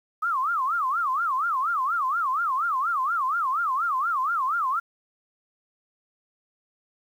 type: tone with vibrato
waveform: sine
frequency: 1199 Hz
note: D6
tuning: 36 cents sharp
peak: -22 dBFS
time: 0.22-4.8 s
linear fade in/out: 10 ms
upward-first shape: sine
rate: 4.2 Hz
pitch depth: 280 cents each way
effects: 9-bit